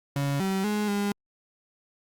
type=tone with pitch steps; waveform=35% pulse; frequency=140.6 / 192 / 209.5 / 202.9 Hz; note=C#3 / G3 / G#3 / G#3; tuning=+25 / -36 / +15 / -40 cents; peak=-23 dBFS; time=0.16-1.12 s; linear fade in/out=2 ms; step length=240 ms; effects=Opus 48 kbps